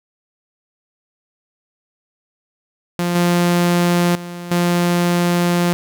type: tone with level steps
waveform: sawtooth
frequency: 174.61 Hz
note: F3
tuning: in tune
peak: -13 / -9 / -24 / -10 dBFS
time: 2.99-5.73 s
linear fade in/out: 0 ms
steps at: 3.15 / 4.15 / 4.51 s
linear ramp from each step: 5 ms
effects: none